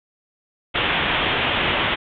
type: low-pass noise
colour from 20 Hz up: white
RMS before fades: -21 dBFS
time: 0.74-1.96 s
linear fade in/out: 20 ms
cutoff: 3500 Hz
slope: 96 dB/octave
effects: none